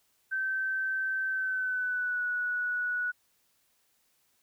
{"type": "tone with pitch glide", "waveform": "sine", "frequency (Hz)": [1546, 1469.4], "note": ["G6", "F#6"], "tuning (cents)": [-24, -12], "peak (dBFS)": -28, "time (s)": [0.31, 3.12], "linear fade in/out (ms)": 20, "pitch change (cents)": -88, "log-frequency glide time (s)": [1.28, 2.23], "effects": ["white hiss -71 dBFS RMS until 4.42 s"]}